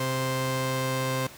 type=tone pair together; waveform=sawtooth; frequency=130.81 / 523.2 Hz; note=C3 / C5; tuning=0 / 0 cents; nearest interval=2 octaves; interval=2400 cents; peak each=-24 dBFS; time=0-1.27 s; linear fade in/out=5 ms; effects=pink hiss -46 dBFS RMS until 1.37 s + high-pass 80 Hz 12 dB/octave